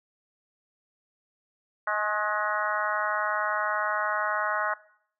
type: harmonic tone with a mistuned harmonic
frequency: 210.2 Hz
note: G#3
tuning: 21 cents sharp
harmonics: 3 / 4 / 5 / 6 / 7 / 8 / 9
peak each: -33 / -34 / -31 / -32 / -30 / -37 / -36 dBFS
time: 1.87-4.74 s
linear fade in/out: 5 ms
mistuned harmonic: 5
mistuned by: +34 cents
effects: noise-tail reverb RT60 0.6 s tail -19 dB re dry